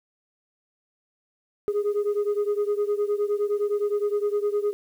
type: beating tone pair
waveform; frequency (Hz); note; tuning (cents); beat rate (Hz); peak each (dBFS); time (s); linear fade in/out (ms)
sine; 409.5 / 419.2; G#4 / G#4; -24 / +16; 9.7; -22 / -24; 1.68-4.73; 0
effects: tanh soft clip ceiling -19 dBFS + 9-bit